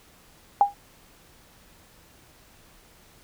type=tone with exponential decay; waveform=sine; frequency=810 Hz; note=G#5; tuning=43 cents flat; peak=-10 dBFS; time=0.61-0.74 s; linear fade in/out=1 ms; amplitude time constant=28 ms; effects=pink hiss -55 dBFS RMS until 3.23 s